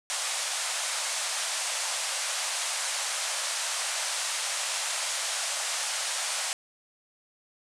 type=band-pass noise; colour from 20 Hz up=white; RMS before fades=-31 dBFS; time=0.1-6.53 s; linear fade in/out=0 ms; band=560 to 9600 Hz; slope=48 dB/octave; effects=none